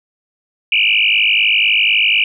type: tone with frequency modulation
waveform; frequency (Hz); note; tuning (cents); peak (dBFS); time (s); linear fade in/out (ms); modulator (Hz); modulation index
sine; 2634; E7; -2; -10; 0.72-2.24; 2; 52; 6.2
effects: none